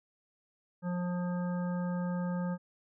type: harmonic tone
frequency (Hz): 177.7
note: F3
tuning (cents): +30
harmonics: 1 / 3 / 5 / 7 / 9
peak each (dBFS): -31 / -41 / -45 / -48 / -50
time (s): 0.82-2.58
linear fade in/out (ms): 50
effects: none